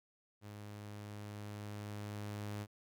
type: tone with level ramp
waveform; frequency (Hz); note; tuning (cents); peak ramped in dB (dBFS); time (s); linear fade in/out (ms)
sawtooth; 103.83; G#2; 0; -44 to -36; 0.41-2.67; 50
effects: none